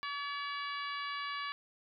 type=harmonic tone with a mistuned harmonic; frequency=570 Hz; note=C#5; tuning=48 cents sharp; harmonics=2 / 3 / 4 / 5 / 6 / 7 / 8; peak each=-39 / -43 / -45 / -47 / -49 / -50 / -51 dBFS; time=0.03-1.52 s; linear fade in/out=0 ms; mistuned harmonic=8; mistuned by=+39 cents; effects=none